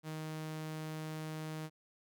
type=tone; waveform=sawtooth; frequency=156.5 Hz; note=D#3; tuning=10 cents sharp; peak=-36 dBFS; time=0.03-1.7 s; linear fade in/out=50 ms; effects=none